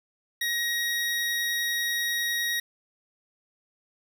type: tone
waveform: 25% pulse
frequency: 1889 Hz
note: A#6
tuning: 22 cents sharp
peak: -22 dBFS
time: 0.41-2.6 s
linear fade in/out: 5 ms
effects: none